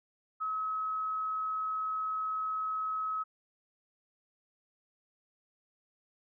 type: tone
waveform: sine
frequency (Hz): 1282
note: E6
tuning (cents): -49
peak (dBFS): -31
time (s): 0.4-3.24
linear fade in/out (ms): 20
effects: none